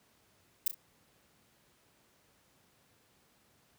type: noise with echo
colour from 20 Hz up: violet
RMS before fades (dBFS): -27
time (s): 0.66-0.68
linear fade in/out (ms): 5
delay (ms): 33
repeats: 2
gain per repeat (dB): -10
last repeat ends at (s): 0.746
effects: pink hiss -68 dBFS RMS until 3.78 s + high-pass 80 Hz 12 dB/octave